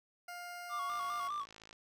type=tone; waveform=20% pulse; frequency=705 Hz; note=F5; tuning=16 cents sharp; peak=-39 dBFS; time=0.28-1.28 s; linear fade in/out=5 ms
type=tone with vibrato; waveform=triangle; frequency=1150 Hz; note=D6; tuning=37 cents flat; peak=-34 dBFS; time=0.69-1.46 s; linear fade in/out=50 ms; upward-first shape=square; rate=4.9 Hz; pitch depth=52 cents each way
type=click train; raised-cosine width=0.2 ms; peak=-36 dBFS; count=46; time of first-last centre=0.9-1.729 s; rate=54.3 Hz
effects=none